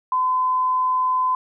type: tone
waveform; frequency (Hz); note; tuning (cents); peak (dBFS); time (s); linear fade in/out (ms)
sine; 1019; C6; -46; -17; 0.12-1.35; 2
effects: none